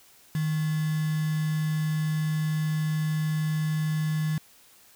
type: tone with quantisation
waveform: sine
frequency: 155.56 Hz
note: D#3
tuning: in tune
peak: -24 dBFS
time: 0.35-4.38 s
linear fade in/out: 2 ms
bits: 6
effects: white hiss -56 dBFS RMS until 4.95 s